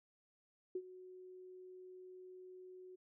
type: tone with ADSR envelope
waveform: sine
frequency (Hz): 368.5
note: F#4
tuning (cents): -7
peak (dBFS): -36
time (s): 0.75-2.96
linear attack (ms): 5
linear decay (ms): 58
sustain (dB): -16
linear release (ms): 13
effects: none